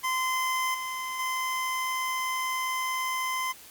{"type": "tone with level steps", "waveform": "25% pulse", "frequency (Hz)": 1033, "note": "C6", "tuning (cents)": -22, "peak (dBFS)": [-22, -28, -24], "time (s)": [0.03, 3.53], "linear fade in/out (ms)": 20, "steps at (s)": [0.74, 1.19], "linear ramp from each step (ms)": 5, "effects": ["white hiss -49 dBFS RMS until 3.7 s", "Opus 48 kbps"]}